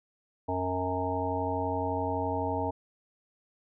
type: harmonic tone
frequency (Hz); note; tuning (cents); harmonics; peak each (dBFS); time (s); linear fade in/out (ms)
91.8; F#2; -13; 1 / 3 / 5 / 7 / 9 / 10; -35 / -35 / -35 / -35 / -35 / -35; 0.48-2.71; 10
effects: none